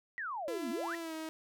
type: exponential two-way sweep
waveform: sine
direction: down then up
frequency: 1975.5 to 223.1 to 1975.5 Hz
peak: -36 dBFS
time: 0.18-0.95 s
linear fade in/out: 0 ms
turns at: 0.7 s
type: tone with pitch glide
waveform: sawtooth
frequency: 336.5 to 317.6 Hz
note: E4 to D#4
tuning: +36 to +36 cents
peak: -35 dBFS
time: 0.48-1.29 s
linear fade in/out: 0 ms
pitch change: -100 cents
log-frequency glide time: 0.98-1.14 s
effects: none